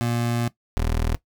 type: tone pair in turn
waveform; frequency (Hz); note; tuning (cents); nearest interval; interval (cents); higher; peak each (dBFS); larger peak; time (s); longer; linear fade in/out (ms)
25% pulse; 118.6 / 40; A#2 / D#1; +30 / +49; octave + perfect fifth; 1881; first; -18 / -17; second; 0.01-0.48 / 0.77-1.15; first; 0
effects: noise-tail reverb RT60 0.1 s tail -17 dB re dry